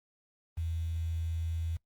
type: tone with quantisation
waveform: sine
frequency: 82.41 Hz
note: E2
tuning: in tune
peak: -31 dBFS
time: 0.57-1.77 s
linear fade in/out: 10 ms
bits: 9
effects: noise-tail reverb RT60 0.1 s tail -21 dB re dry + Opus 32 kbps